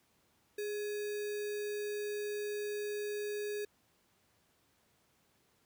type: tone with sample-and-hold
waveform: sine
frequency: 415.3 Hz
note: G#4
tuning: in tune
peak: -35 dBFS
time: 0.58-3.65 s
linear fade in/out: 5 ms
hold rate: 2100 Hz
effects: pink hiss -72 dBFS RMS until 5.65 s + high-pass 80 Hz 12 dB/octave